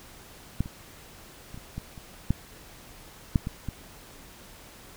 clicks, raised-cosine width 5 ms, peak -12 / -26 / -29 / -30 / -21 / -30 / -10 / -8 / -18 / -19 dBFS, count 10, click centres 0.606 / 0.659 / 1.544 / 1.576 / 1.78 / 1.978 / 2.306 / 3.358 / 3.471 / 3.687 s, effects pink hiss -49 dBFS RMS until 4.96 s

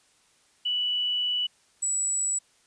sine tone pair in turn, 2958 / 7851 Hz, F#7 / B8, -1 / -11 cents, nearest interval octave + perfect fourth, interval 1690 cents, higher second, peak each -24 dBFS, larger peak neither, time 0.65-1.47 / 1.82-2.39 s, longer first, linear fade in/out 10 ms, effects white hiss -63 dBFS RMS until 2.66 s + resampled to 22050 Hz

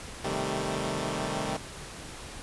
10% pulse chord, A half-diminished seventh, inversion first, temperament equal, 130.81 / 155.56 / 196 / 220 Hz, C3 / Eb3 / G3 / A3, 0 / 0 / 0 / 0 cents, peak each -27 dBFS, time 0.24-1.57 s, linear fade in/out 5 ms, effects pink hiss -42 dBFS RMS until 2.42 s + resampled to 24000 Hz

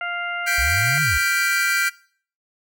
harmonic tone, 698.5 Hz, F5, in tune, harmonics 1 / 2 / 3 / 4, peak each -31 / -27 / -30 / -35 dBFS, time 0.01-0.98 s, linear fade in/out 2 ms
45% pulse chord, G dominant seventh, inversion third, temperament equal, 1396.9 / 1568 / 1975.5 / 2349 Hz, F6 / G6 / B6 / D7, 0 / 0 / 0 / 0 cents, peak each -24 / -22 / -27 / -25 dBFS, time 0.46-1.9 s, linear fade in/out 20 ms
sine linear two-way sweep, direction up then down, 55.4 to 155.8 to 55.4 Hz, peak -23 dBFS, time 0.58-1.18 s, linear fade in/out 5 ms, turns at 1.02 s
effects noise-tail reverb RT60 0.5 s tail -21 dB re dry

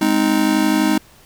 square chord, Ab major, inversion none, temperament just, 207.7 / 259.6 / 311.5 Hz, Ab3 / C4 / Eb4, 0 / -13 / +2 cents, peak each -20 / -21 / -17 dBFS, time 0.01-0.98 s, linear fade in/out 5 ms, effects pink hiss -48 dBFS RMS until 1.25 s

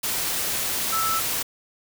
sine tone in noise, 1318.5 Hz, E6, in tune, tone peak -23 dBFS, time 0.92-1.2 s, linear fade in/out 10 ms, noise white, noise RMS -26 dBFS, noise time 0.03-1.43 s, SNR 0 dB, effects none

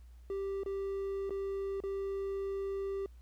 triangle tone with dropouts, 392 Hz, G4, in tune, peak -32 dBFS, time 0.3-3.06 s, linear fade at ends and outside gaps 1 ms, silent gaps 0.634-0.661 / 1.295-1.306 / 1.803-1.837 s, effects added 60 Hz sine -51 dBFS peak until 3.21 s + pink hiss -72 dBFS RMS until 3.21 s

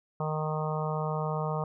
harmonic tone, 154.6 Hz, D#3, 11 cents flat, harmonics 1 / 3 / 4 / 5 / 6 / 7 / 8, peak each -31 / -36 / -37 / -38 / -39 / -39 / -40 dBFS, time 0.2-1.64 s, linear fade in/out 2 ms, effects none

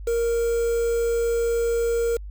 triangle tone with quantisation, 466.2 Hz, A#4, in tune, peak -18 dBFS, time 0.07-2.17 s, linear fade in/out 5 ms, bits 6, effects added 50 Hz sine -33 dBFS peak until 2.3 s

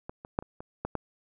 clicks, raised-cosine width 1 ms, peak -23 / -28 / -12 / -29 / -27 / -17 / -16 dBFS, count 7, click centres 0.095 / 0.249 / 0.389 / 0.425 / 0.605 / 0.85 / 0.953 s, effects none

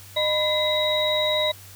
sine tone cluster, 611 / 996 / 2040 / 3828 Hz, D#5 / B5 / C7 / A#7, -32 / +14 / -44 / +45 cents, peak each -23 / -31 / -30 / -23 dBFS, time 0.16-1.52 s, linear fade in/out 10 ms, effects added 97 Hz sine -46 dBFS peak until 1.75 s + white hiss -46 dBFS RMS until 1.75 s

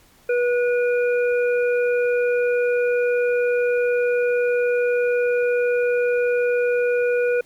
harmonic tone, 486.6 Hz, B4, 26 cents flat, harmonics 1 / 3 / 5, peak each -17 / -27 / -31 dBFS, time 0.29-7.41 s, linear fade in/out 5 ms, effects pink hiss -54 dBFS RMS until 7.45 s + MP3 96 kbps

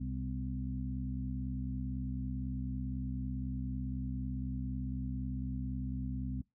harmonic tone with a mistuned harmonic, 64 Hz, C2, 38 cents flat, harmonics 1 / 2 / 3 / 4, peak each -39 / -40 / -44 / -41 dBFS, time 0-6.42 s, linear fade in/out 10 ms, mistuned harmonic 3, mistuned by +54 cents, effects noise-tail reverb RT60 0.2 s tail -24 dB re dry

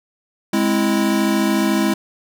square chord, Ab augmented, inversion none, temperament equal, 207.7 / 261.6 / 329.6 Hz, Ab3 / C4 / E4, 0 / 0 / 0 cents, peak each -19 / -23 / -20 dBFS, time 0.53-1.94 s, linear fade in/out 5 ms, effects none

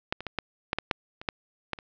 clicks, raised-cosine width 0.3 ms, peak -10 / -21 / -17 / -11 / -9 / -11 / -7 / -24 / -10 / -12 / -26 dBFS, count 11, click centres 0.125 / 0.206 / 0.267 / 0.387 / 0.731 / 0.786 / 0.912 / 1.215 / 1.288 / 1.733 / 1.788 s, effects low-pass 5000 Hz 12 dB/octave

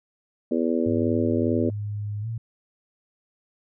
harmonic tone, 82.4 Hz, E2, in tune, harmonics 3 / 4 / 5 / 6 / 7, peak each -24 / -26 / -28 / -30 / -31 dBFS, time 0.51-1.7 s, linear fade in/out 5 ms
sine tone with pitch glide, 103.83 to 113.88 Hz, G#2 to A#2, 0 to -40 cents, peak -27 dBFS, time 0.86-2.38 s, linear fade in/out 5 ms, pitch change +160 cents, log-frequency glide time 2.21-2.27 s
effects none

